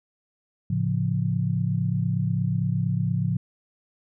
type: chord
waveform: sine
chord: A augmented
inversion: none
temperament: equal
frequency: 110 / 138.59 / 174.61 Hz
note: A2 / C#3 / E#3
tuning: 0 / 0 / 0 cents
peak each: -26 dBFS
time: 0.7-3.37 s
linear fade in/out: 5 ms
effects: none